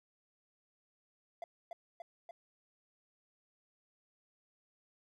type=tone with echo; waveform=triangle; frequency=683 Hz; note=F5; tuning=39 cents flat; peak=-38 dBFS; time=1.42-1.44 s; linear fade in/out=2 ms; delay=290 ms; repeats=3; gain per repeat=-2 dB; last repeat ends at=2.31 s; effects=none